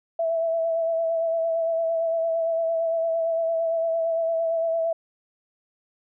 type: tone with vibrato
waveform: sine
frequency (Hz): 659.3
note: E5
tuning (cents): 0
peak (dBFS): -21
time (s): 0.19-4.93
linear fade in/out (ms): 5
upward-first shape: sine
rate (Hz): 8.8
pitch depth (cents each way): 25
effects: none

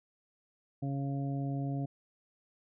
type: harmonic tone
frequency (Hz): 138.59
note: C#3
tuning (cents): 0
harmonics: 1 / 2 / 3 / 4 / 5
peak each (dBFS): -33 / -37 / -50 / -49 / -45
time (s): 0.82-1.86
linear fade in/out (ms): 10
effects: none

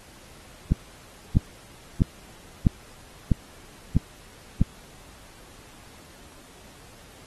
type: click train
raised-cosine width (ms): 5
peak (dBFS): -5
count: 7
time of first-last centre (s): 0.72-4.616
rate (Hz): 1.54
effects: pink hiss -50 dBFS RMS until 7.26 s + AAC 32 kbps

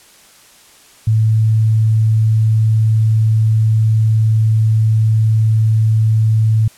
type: tone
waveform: sine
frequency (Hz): 110.1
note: A2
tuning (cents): +2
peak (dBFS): -9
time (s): 1.07-6.68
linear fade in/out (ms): 5
effects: white hiss -45 dBFS RMS until 6.77 s + low-pass 11000 Hz 12 dB/octave

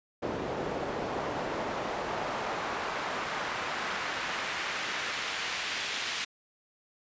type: noise with band-pass filter sweep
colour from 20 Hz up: pink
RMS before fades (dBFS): -34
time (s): 0.22-6.25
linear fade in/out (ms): 10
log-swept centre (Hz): 450 to 3100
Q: 0.92
effects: resampled to 16000 Hz

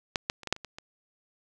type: clicks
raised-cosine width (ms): 0.2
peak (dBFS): -9 / -10 / -28 / -18 / -6 / -27 / -23 / -24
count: 8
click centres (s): 0.158 / 0.299 / 0.433 / 0.473 / 0.526 / 0.564 / 0.647 / 0.785
effects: none

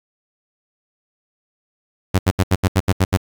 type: tone bursts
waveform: sawtooth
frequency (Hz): 94.3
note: F#2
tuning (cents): +33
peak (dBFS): -8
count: 9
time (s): 2.14-3.173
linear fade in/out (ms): 10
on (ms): 49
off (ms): 74
effects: 8-bit

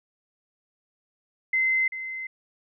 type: tone with echo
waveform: sine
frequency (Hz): 2063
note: C7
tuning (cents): -25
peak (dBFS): -20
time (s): 1.53-1.88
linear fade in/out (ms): 5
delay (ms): 390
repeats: 1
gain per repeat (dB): -11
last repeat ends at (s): 2.27
effects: none

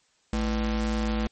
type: ring-modulated tone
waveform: square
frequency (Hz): 137.1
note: C#3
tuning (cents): -19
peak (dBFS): -22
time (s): 0.33-1.27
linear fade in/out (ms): 0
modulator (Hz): 81
effects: white hiss -66 dBFS RMS until 1.31 s + MP3 32 kbps

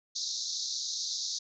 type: band-pass noise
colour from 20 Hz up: pink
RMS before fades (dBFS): -35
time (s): 0.15-1.39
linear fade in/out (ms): 10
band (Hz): 3800 to 6600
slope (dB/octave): 96
effects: none

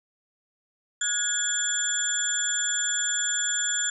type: tone cluster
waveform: sine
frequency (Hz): 1451 / 1661 / 3376 / 7190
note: F#6 / G#6 / G#7 / A8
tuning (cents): -34 / 0 / +28 / +36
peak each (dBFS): -32 / -32 / -31 / -26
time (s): 1.01-3.9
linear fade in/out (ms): 5
effects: none

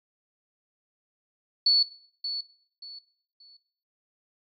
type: tone with echo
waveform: sine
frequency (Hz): 4435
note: C#8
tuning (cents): 0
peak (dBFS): -17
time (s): 1.66-1.83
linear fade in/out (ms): 5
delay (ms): 580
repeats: 3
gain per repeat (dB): -11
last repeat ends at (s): 3.57
effects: noise-tail reverb RT60 0.6 s tail -20 dB re dry + AAC 64 kbps

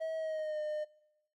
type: tone with pitch glide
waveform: triangle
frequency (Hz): 642 to 607.4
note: E5 to D#5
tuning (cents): -46 to -42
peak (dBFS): -32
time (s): 0-0.85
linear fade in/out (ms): 20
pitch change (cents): -96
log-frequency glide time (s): 0.16-0.6
effects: noise-tail reverb RT60 0.8 s tail -20 dB re dry + Opus 32 kbps

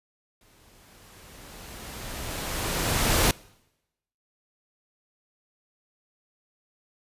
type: noise with exponential growth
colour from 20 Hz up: pink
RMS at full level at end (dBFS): -20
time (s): 0.41-3.31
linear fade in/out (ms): 2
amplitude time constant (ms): 630
effects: noise-tail reverb RT60 0.9 s tail -24 dB re dry + resampled to 32000 Hz

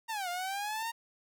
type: linear two-way sweep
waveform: sawtooth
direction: down then up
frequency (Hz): 932.3 to 696 to 932.3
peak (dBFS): -30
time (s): 0.08-0.92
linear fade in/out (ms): 20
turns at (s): 0.29
effects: none

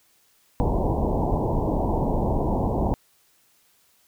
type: low-pass noise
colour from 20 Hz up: pink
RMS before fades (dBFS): -23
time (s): 0.6-2.94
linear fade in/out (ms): 0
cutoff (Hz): 980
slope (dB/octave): 96
effects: white hiss -62 dBFS RMS until 4.07 s

